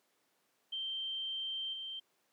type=tone with level steps; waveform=sine; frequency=3136 Hz; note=G7; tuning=in tune; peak=-36 / -40 dBFS; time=0.72-2 s; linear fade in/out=10 ms; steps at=1.73 s; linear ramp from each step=5 ms; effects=pink hiss -75 dBFS RMS until 2.32 s + high-pass 300 Hz 12 dB/octave